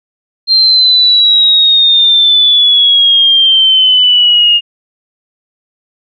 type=exponential sweep; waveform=sine; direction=down; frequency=4186 to 2835 Hz; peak=-4 dBFS; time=0.47-4.61 s; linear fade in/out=50 ms; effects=none